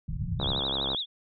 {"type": "low-pass noise", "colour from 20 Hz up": "white", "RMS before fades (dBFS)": -32, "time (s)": [0.08, 0.6], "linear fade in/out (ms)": 5, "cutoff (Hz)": 170, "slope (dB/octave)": 48}
{"type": "tone with vibrato", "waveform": "sine", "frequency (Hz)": 3581, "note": "A7", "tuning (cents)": 30, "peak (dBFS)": -28, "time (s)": [0.39, 1.06], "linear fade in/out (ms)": 50, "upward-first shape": "triangle", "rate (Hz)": 12, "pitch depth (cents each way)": 180}
{"type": "click train", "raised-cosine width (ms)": 1, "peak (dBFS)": -19, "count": 38, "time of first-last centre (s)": [0.4, 0.947], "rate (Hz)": 67.6}
{"effects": []}